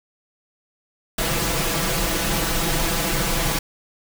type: noise with comb filter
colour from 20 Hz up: pink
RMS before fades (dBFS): -22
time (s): 1.18-3.59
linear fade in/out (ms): 5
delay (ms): 6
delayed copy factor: +1
effects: none